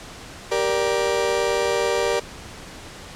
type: chord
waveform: 35% pulse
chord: G minor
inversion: none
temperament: just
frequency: 392 / 470.4 / 588 Hz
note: G4 / Bb4 / D5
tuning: 0 / +16 / +2 cents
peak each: -23 / -21 / -23 dBFS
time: 0.51-2.2 s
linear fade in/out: 10 ms
effects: pink hiss -39 dBFS RMS until 3.15 s + low-pass 8000 Hz 12 dB/octave